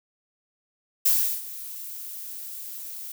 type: noise with ADSR envelope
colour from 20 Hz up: violet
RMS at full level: -19 dBFS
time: 1.05-3.12 s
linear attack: 10 ms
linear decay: 350 ms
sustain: -18 dB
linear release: 3 ms
effects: none